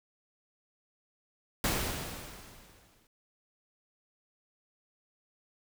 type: noise with exponential decay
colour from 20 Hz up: pink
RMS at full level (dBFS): -28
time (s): 1.64-3.07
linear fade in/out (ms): 2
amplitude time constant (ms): 310
effects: none